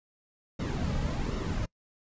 brown noise with flanger, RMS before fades -31 dBFS, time 0.59-1.66 s, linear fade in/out 10 ms, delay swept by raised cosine 1.2 to 2.9 ms, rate 1.3 Hz, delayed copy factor -0.6, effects noise-tail reverb RT60 0.1 s tail -25 dB re dry + resampled to 16000 Hz

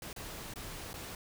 pink noise with dropouts, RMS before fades -44 dBFS, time 0.02-1.15 s, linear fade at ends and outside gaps 2 ms, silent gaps 0.13-0.162 / 0.538-0.558 / 0.932-0.94 s, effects none

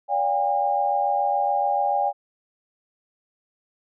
sine tone cluster, 575 / 721 / 808 Hz, D5 / F#5 / G#5, -37 / -45 / -48 cents, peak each -27 / -26 / -21 dBFS, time 0.08-2.13 s, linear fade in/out 50 ms, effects none

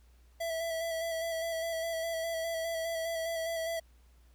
square tone with vibrato, 659.3 Hz, E5, in tune, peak -33 dBFS, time 0.4-3.8 s, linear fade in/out 10 ms, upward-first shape square, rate 4.9 Hz, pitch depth 20 cents each way, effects added 60 Hz sine -58 dBFS peak until 4.34 s + pink hiss -70 dBFS RMS until 4.34 s

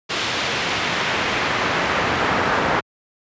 brown noise with band-pass filter sweep, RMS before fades -21 dBFS, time 0.09-2.81 s, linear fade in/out 20 ms, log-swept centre 3400 to 1300 Hz, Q 0.87, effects high-pass 80 Hz 12 dB/octave + resampled to 16000 Hz

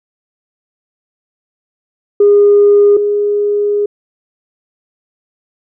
sine tone pair in turn, 408.7 / 412 Hz, G#4 / G#4, -28 / -14 cents, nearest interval unison, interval 14 cents, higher second, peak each -3 / -10 dBFS, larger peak first, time 2.2-2.97 / 2.97-3.86 s, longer second, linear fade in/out 5 ms, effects tanh soft clip ceiling 0 dBFS

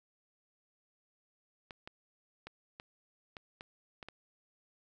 clicks, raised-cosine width 0.3 ms, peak -29 dBFS, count 8, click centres 1.708 / 1.875 / 2.47 / 2.799 / 3.368 / 3.609 / 4.028 / 4.086 s, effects none

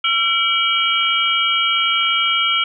sine tone cluster, 1352 / 2305 / 2913 / 3204 Hz, E6 / D7 / F#7 / G7, +43 / -33 / -28 / +37 cents, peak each -20 dBFS, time 0.04-2.64 s, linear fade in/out 5 ms, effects none

